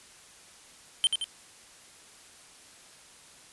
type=tone with echo; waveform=square; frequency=3115 Hz; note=G7; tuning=12 cents flat; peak=-20 dBFS; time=1.04-1.07 s; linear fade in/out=0 ms; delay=86 ms; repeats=2; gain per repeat=-5 dB; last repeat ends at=1.242 s; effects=white hiss -53 dBFS RMS until 3.52 s + resampled to 24000 Hz